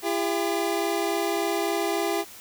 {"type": "tone pair together", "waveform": "25% pulse", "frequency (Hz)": [337.8, 401.4], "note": ["E4", "G4"], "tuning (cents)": [42, 41], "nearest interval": "minor third", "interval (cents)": 299, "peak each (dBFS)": -23, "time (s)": [0.02, 2.25], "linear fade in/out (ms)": 50, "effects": ["white hiss -45 dBFS RMS until 2.4 s"]}